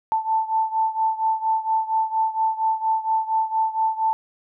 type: beating tone pair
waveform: sine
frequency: 883 / 887.3 Hz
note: A5 / A5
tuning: +6 / +14 cents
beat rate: 4.3 Hz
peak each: -21 / -24 dBFS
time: 0.12-4.13 s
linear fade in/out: 0 ms
effects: none